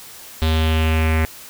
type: tone with low-pass filter sweep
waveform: square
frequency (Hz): 79.6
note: D#2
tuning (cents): +40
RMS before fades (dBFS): -17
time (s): 0.42-1.25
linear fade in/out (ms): 0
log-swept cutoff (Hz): 3800 to 2100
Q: 3.8
effects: white hiss -39 dBFS RMS until 1.49 s